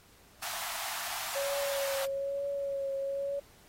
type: high-pass noise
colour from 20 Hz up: pink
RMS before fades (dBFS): -38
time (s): 0.42-2.06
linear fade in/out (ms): 10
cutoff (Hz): 650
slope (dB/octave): 96
type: tone with vibrato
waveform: sine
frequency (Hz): 554.4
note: C#5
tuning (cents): 0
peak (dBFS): -31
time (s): 1.35-3.4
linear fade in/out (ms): 10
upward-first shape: triangle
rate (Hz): 1.1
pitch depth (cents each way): 30
effects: pink hiss -60 dBFS RMS until 3.68 s + AAC 48 kbps